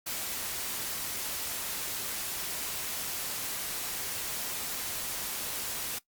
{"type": "noise", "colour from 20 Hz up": "white", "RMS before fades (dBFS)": -35, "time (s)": [0.06, 5.99], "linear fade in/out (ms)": 10, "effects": ["noise-tail reverb RT60 0.1 s tail -19 dB re dry", "Opus 48 kbps"]}